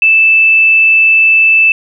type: tone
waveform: sine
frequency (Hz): 2637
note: E7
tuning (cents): 0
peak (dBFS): -4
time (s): 0.02-1.72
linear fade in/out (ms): 2
effects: none